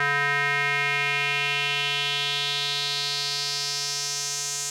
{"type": "tone with band-pass filter sweep", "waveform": "square", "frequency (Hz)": 142.9, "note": "D3", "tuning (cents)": -47, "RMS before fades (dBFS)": -26, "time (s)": [0, 4.7], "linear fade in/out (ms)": 2, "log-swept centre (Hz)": [1700, 6900], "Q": 3.3, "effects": []}